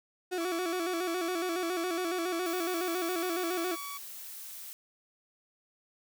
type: tone with vibrato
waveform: 35% pulse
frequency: 349.2 Hz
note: F4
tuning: in tune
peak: -29 dBFS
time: 0.31-3.76 s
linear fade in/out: 20 ms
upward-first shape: square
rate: 7.2 Hz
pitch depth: 78 cents each way
type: tone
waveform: sawtooth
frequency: 1133 Hz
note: C#6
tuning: 37 cents sharp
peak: -36 dBFS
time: 0.4-3.98 s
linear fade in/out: 10 ms
type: noise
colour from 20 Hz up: blue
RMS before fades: -44 dBFS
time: 2.46-4.73 s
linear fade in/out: 0 ms
effects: none